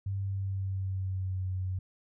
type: tone with pitch glide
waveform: sine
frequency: 98 to 93.04 Hz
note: G2 to F#2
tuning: 0 to +10 cents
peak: -30 dBFS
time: 0.06-1.79 s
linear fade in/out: 5 ms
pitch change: -90 cents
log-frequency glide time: 0.2-1.48 s
effects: none